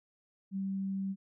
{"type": "tone", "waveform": "sine", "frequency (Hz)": 193.8, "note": "G3", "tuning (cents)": -20, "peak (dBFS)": -32, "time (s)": [0.51, 1.16], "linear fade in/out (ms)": 50, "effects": []}